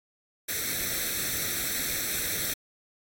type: noise with comb filter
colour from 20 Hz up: white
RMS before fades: -30 dBFS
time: 0.48-2.54 s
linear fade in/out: 10 ms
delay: 0.51 ms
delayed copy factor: +0.8
effects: AAC 64 kbps